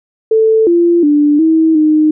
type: tone with pitch steps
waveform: sine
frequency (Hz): 441.9 / 343.4 / 294 / 321.1 / 307.8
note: A4 / F4 / D4 / E4 / D#4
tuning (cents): +7 / -29 / +2 / -45 / -19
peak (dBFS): -6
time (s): 0.31-2.11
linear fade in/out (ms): 5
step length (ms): 360
effects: none